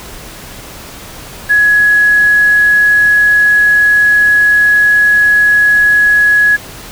sine tone with quantisation, 1679 Hz, G#6, 18 cents sharp, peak -5 dBFS, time 1.49-6.57 s, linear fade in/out 20 ms, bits 5, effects pink hiss -30 dBFS RMS until 6.91 s

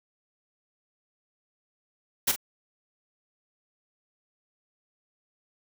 white noise with echo, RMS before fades -23 dBFS, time 2.27-2.32 s, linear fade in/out 10 ms, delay 42 ms, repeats 1, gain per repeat -10 dB, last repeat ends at 2.362 s, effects none

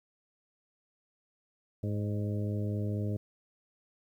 harmonic tone with a mistuned harmonic, 104.4 Hz, G#2, 10 cents sharp, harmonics 1 / 2 / 3 / 4 / 5 / 6, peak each -31 / -37 / -41 / -43 / -45 / -47 dBFS, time 1.83-3.17 s, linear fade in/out 5 ms, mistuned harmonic 6, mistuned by -29 cents, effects 11-bit

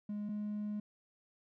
triangle tone pair in turn, 207.7 / 209.1 Hz, G#3 / G#3, 0 / +12 cents, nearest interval unison, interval 12 cents, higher second, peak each -34 / -33 dBFS, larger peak second, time 0.09-0.29 / 0.29-0.8 s, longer second, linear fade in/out 5 ms, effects tanh soft clip ceiling -31 dBFS

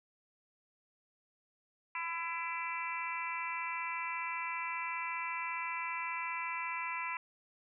harmonic tone, 334.8 Hz, E4, 27 cents sharp, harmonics 3 / 4 / 5 / 6 / 7 / 8, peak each -39 / -46 / -50 / -43 / -41 / -45 dBFS, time 1.95-7.17 s, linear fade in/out 2 ms, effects none

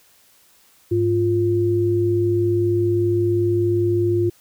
sine tone pair together, 103.83 / 348.9 Hz, G#2 / F4, 0 / -2 cents, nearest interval octave + major sixth, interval 2098 cents, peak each -21 / -17 dBFS, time 0.91-4.3 s, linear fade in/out 10 ms, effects white hiss -55 dBFS RMS until 4.4 s

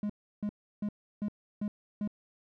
triangle tone bursts, 207.7 Hz, G#3, in tune, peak -28 dBFS, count 6, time 0.03-2.076 s, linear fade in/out 2 ms, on 66 ms, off 330 ms, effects none

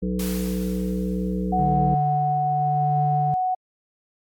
harmonic tone, 61.74 Hz, B1, in tune, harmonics 1 / 3 / 5 / 7 / 8, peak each -30 / -24 / -33 / -33 / -35 dBFS, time 0.02-1.95 s, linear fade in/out 10 ms
white noise with exponential decay, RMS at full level -32 dBFS, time 0.19-1.76 s, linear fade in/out 5 ms, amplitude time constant 340 ms
sine tone, 740 Hz, F#5, in tune, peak -20 dBFS, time 1.52-3.55 s, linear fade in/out 10 ms
triangle tone with tremolo, 146.83 Hz, D3, in tune, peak -19 dBFS, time 1.59-3.34 s, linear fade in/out 0 ms, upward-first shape triangle, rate 0.87 Hz, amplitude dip 50%
effects AAC 64 kbps

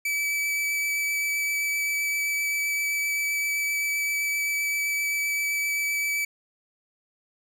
45% pulse tone with vibrato, 2300 Hz, D7, 37 cents flat, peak -24 dBFS, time 0.05-6.25 s, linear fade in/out 5 ms, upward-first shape triangle, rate 7.7 Hz, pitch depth 11 cents each way, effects none

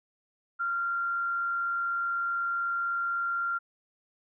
sine tone with frequency modulation, 1384 Hz, F6, 16 cents flat, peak -27 dBFS, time 0.59-3.59 s, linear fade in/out 20 ms, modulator 96.5 Hz, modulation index 0.25, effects none

